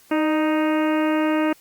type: harmonic tone with a mistuned harmonic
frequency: 311.1 Hz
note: D#4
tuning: in tune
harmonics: 1 / 2 / 3 / 4 / 5 / 6 / 7 / 8 / 9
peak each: -19 / -25 / -29 / -31 / -33 / -35 / -36 / -37 / -38 dBFS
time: 0.11-1.53 s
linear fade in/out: 5 ms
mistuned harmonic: 2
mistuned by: -31 cents
effects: white hiss -53 dBFS RMS until 1.6 s + Opus 48 kbps